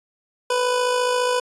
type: tone with amplitude modulation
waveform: 25% pulse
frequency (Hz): 496.8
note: B4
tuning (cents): +10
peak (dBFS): -13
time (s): 0.5-1.4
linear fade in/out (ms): 5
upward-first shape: sine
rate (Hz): 54.6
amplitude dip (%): 40
effects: resampled to 24000 Hz